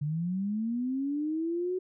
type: linear sweep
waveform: sine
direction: up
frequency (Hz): 142.6 to 373.4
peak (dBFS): -28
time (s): 0.01-1.79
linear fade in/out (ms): 10
effects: none